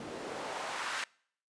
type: noise with band-pass filter sweep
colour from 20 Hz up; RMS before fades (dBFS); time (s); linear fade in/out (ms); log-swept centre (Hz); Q
white; -39; 0-1.04; 2; 280 to 1600; 1.3
effects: noise-tail reverb RT60 0.6 s tail -25 dB re dry + resampled to 22050 Hz